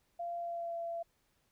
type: tone with pitch glide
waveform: sine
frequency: 689 to 676.8 Hz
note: F5 to E5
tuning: -24 to +45 cents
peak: -36 dBFS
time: 0.19-1.03 s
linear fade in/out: 10 ms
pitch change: -31 cents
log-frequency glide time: 0.38-0.77 s
effects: pink hiss -75 dBFS RMS until 1.51 s